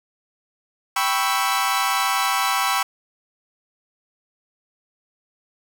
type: chord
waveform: sawtooth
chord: C# half-diminished seventh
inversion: second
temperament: equal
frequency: 784 / 987.8 / 1108.7 / 1318.5 Hz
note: G5 / B5 / C#6 / E6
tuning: 0 / 0 / 0 / 0 cents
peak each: -21 dBFS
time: 0.96-2.83 s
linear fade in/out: 5 ms
effects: none